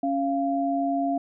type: tone pair together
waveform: sine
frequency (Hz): 277.2 / 691.1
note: C#4 / F5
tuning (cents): 0 / -18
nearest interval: octave + major third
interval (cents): 1582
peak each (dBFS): -25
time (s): 0.03-1.18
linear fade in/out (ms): 5
effects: none